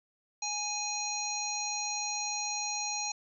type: harmonic tone with a mistuned harmonic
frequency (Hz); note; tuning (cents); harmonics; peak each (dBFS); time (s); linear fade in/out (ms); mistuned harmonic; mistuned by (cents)
830; G#5; -1; 1 / 3 / 5 / 7 / 8; -38 / -40 / -38 / -39 / -37; 0.42-3.12; 5; 7; -26
effects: none